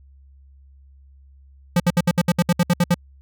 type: tone bursts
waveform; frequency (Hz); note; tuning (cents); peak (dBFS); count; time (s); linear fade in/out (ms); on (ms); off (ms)
square; 174.61; F3; 0; -14; 12; 1.76-2.944; 5; 40; 64
effects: added 68 Hz sine -46 dBFS peak until 3.21 s